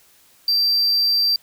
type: tone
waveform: triangle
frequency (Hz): 4697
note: D8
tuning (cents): -1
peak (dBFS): -14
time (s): 0.48-1.36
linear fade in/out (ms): 2
effects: white hiss -54 dBFS RMS until 1.42 s